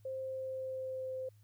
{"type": "tone with pitch glide", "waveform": "sine", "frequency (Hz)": [526, 519.1], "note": ["C5", "C5"], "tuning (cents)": [9, -14], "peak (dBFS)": -37, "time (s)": [0.05, 1.29], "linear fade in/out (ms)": 5, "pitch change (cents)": -23, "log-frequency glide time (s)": [0.19, 1.15], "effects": ["added 105 Hz sine -59 dBFS peak until 1.43 s", "white hiss -75 dBFS RMS until 1.43 s"]}